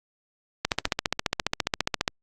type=click train; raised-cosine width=0.2 ms; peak=-5 dBFS; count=22; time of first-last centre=0.65-2.079 s; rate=14.7 Hz; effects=Opus 48 kbps